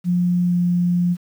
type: tone with pitch glide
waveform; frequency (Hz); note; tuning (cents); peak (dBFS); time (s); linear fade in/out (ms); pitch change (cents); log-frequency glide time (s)
sine; 177.3 to 176.08; F3 to F3; +26 to +14; -15; 0.04-1.17; 50; -12; 0.44-0.56
effects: 8-bit